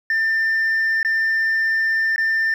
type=tone with dropouts; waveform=sine; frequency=1792 Hz; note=A6; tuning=31 cents sharp; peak=-14 dBFS; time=0.1-2.54 s; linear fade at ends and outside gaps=2 ms; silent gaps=1.03-1.048 / 2.161-2.18 s; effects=tanh soft clip ceiling -15 dBFS + 8-bit